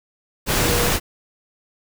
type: tone in noise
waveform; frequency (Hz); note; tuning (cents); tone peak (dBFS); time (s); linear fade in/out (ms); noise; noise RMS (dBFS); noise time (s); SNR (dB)
sine; 480; B4; -49; -24; 0.6-0.92; 50; pink; -19; 0.46-1; -8
effects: none